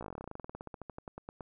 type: slowing click train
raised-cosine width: 1 ms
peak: -28 dBFS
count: 28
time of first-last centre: 0.01-1.408 s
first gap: 16 ms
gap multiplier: 1.08
effects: none